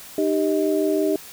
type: tone cluster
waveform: sine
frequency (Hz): 307.2 / 393.2 / 629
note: D#4 / G4 / D#5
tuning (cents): -22 / +5 / +19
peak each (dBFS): -22 / -21 / -25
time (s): 0.18-1.16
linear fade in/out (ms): 2
effects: white hiss -41 dBFS RMS until 1.32 s